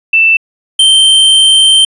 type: tone pair in turn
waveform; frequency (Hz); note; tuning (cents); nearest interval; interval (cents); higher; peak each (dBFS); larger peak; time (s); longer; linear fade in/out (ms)
sine / square; 2660 / 3125; E7 / G7; +15 / -6; minor third; 279; second; -4; neither; 0.13-0.37 / 0.79-1.85; second; 5
effects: resampled to 24000 Hz